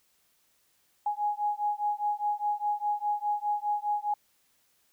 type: beating tone pair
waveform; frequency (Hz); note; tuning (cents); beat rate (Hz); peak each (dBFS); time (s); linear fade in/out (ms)
sine; 829 / 833.9; G#5 / G#5; -3 / +7; 4.9; -30 / -30; 1.06-4.14; 5
effects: white hiss -69 dBFS RMS until 4.92 s